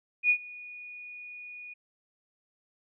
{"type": "tone with ADSR envelope", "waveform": "sine", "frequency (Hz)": 2458, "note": "D#7", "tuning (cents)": -22, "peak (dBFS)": -18, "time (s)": [0.23, 1.74], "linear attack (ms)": 67, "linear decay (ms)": 77, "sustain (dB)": -23, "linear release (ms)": 12, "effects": []}